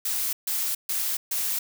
blue noise bursts, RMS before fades -27 dBFS, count 4, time 0.05-1.59 s, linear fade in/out 5 ms, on 280 ms, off 140 ms, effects none

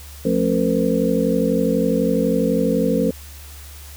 sine tone cluster, 177 / 221 / 273 / 456.9 / 509 Hz, F3 / A3 / C#4 / A#4 / C5, +23 / +8 / -26 / -35 / -48 cents, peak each -22 dBFS, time 0.25-3.11 s, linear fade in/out 5 ms, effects added 72 Hz sine -37 dBFS peak until 3.96 s + white hiss -42 dBFS RMS until 3.96 s

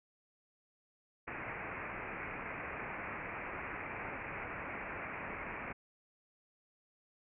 white low-pass noise, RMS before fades -43 dBFS, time 1.27-5.73 s, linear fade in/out 10 ms, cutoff 2500 Hz, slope 96 dB/octave, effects none

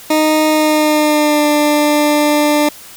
20% pulse tone with pitch glide, 309.6 to 297 Hz, D#4 to D4, -9 to +20 cents, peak -5 dBFS, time 0.1-2.69 s, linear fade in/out 5 ms, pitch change -71 cents, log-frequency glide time 0.47-1.47 s, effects white hiss -36 dBFS RMS until 2.96 s

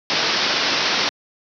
white low-pass noise, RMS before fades -20 dBFS, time 0.1-1.09 s, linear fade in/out 0 ms, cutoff 5600 Hz, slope 96 dB/octave, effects high-pass 200 Hz 12 dB/octave

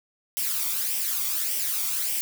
blue noise with flanger, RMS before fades -27 dBFS, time 0.37-2.21 s, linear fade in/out 0 ms, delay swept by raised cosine 0.36 to 0.89 ms, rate 1.7 Hz, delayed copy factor +0.55, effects none

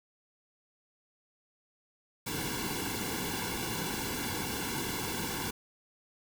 pink noise with comb filter, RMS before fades -35 dBFS, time 2.26-5.51 s, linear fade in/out 10 ms, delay 1.6 ms, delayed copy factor -1, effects none

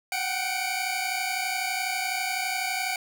sawtooth tone cluster, 734 / 766 / 2238 / 2361 Hz, F#5 / G5 / C#7 / D7, -14 / -40 / +16 / +9 cents, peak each -29 dBFS, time 0.12-2.96 s, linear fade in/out 2 ms, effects none

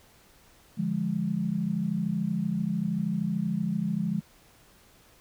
sine chord, D diminished, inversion none, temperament equal, 146.83 / 174.61 / 207.7 Hz, D3 / F3 / Ab3, 0 / 0 / 0 cents, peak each -34 / -29 / -29 dBFS, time 0.77-4.21 s, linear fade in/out 20 ms, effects pink hiss -58 dBFS RMS until 5.2 s

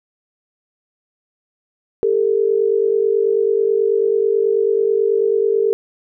sine tone pair together, 402.1 / 451.3 Hz, G4 / A4, +44 / +44 cents, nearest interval major second, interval 200 cents, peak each -16 dBFS, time 2.03-5.73 s, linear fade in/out 0 ms, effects none

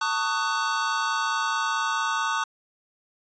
square chord, D# half-diminished seventh, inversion second, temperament just, 896 / 1120.1 / 1244.5 / 1493.4 Hz, A5 / C#6 / D#6 / F#6, +31 / +18 / 0 / +16 cents, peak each -30 dBFS, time 0.01-2.44 s, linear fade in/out 5 ms, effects resampled to 16000 Hz

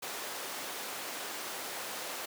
pink high-pass noise, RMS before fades -40 dBFS, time 0.02-2.26 s, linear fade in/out 10 ms, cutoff 450 Hz, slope 12 dB/octave, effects none

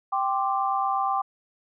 sine chord, G suspended fourth, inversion none, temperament equal, 784 / 1046.5 / 1174.7 Hz, G5 / C6 / D6, 0 / 0 / 0 cents, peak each -25 / -29 / -27 dBFS, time 0.12-1.22 s, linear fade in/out 10 ms, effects none

